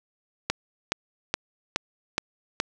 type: click train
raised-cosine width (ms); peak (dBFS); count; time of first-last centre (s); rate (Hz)
0.2; -6; 6; 0.5-2.601; 2.38
effects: none

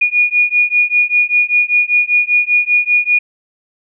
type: beating tone pair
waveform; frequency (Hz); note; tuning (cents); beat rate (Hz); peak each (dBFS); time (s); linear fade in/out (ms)
sine; 2444 / 2449.1; D#7 / D#7; -32 / -28; 5.1; -13; 0.01-3.19; 10
effects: none

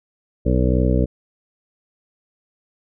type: harmonic tone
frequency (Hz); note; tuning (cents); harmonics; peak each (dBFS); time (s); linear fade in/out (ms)
62.7; B1; +27; 1 / 2 / 3 / 4 / 5 / 7 / 8 / 9; -18 / -21 / -23 / -24 / -25 / -26 / -27 / -28; 0.45-1.06; 20
effects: none

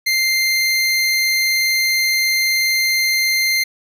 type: tone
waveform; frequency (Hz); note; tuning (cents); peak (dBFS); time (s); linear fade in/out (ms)
25% pulse; 2093; C7; 0; -11; 0.06-3.64; 10
effects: none

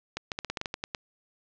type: clicks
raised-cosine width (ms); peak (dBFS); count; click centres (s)
0.2; -14; 11; 0.17 / 0.318 / 0.389 / 0.447 / 0.5 / 0.572 / 0.614 / 0.658 / 0.741 / 0.839 / 0.948
effects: low-pass 6000 Hz 12 dB/octave

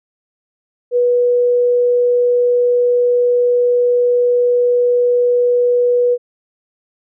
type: tone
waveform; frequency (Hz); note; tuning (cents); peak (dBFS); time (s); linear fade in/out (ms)
sine; 488; B4; -21; -10; 0.91-6.18; 50
effects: none

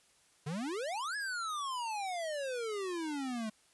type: exponential two-way sweep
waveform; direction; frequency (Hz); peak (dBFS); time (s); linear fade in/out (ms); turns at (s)
square; up then down; 138.59 to 1716 to 211.9; -36; 0.46-3.5; 10; 1.16
effects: white hiss -67 dBFS RMS until 3.73 s + resampled to 24000 Hz

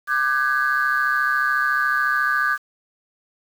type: tone cluster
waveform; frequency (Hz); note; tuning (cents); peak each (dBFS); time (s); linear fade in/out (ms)
sine; 1190 / 1519 / 1653; D6 / F#6 / G#6; +22 / +45 / -9; -21; 0.07-2.58; 50
effects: tanh soft clip ceiling -11 dBFS + 7-bit

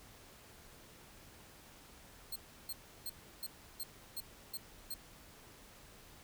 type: tone bursts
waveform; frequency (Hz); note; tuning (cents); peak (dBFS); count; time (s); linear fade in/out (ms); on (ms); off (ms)
5% pulse; 4223; C8; +15; -32; 8; 2.32-4.942; 5; 39; 330
effects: pink hiss -58 dBFS RMS until 6.23 s

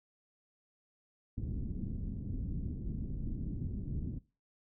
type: low-pass noise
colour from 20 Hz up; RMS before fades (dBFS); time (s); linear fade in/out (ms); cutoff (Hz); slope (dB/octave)
pink; -38; 1.37-4.19; 10; 260; 24
effects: noise-tail reverb RT60 0.3 s tail -19 dB re dry

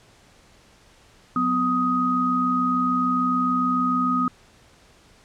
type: tone cluster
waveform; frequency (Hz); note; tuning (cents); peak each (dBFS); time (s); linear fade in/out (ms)
sine; 184.4 / 251.2 / 1252; F#3 / B3 / D#6; -6 / +30 / +10; -30 / -23 / -21; 1.36-4.28; 2
effects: pink hiss -54 dBFS RMS until 5.24 s + low-pass 8000 Hz 12 dB/octave

